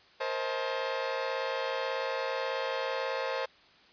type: tone cluster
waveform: sawtooth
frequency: 470.8 / 529 / 635 / 865 Hz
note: A#4 / C5 / D#5 / A5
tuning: +17 / +19 / +35 / -30 cents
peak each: -34 / -29 / -35 / -35 dBFS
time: 0.2-3.46 s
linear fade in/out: 10 ms
effects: white hiss -59 dBFS RMS until 3.92 s + resampled to 11025 Hz